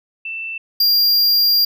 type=tone pair in turn; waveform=sine / square; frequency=2667 / 4780 Hz; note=E7 / D8; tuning=+20 / +30 cents; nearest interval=minor seventh; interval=1010 cents; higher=second; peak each=-24 / -12 dBFS; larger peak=second; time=0.25-0.58 / 0.8-1.65 s; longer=second; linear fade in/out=5 ms; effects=none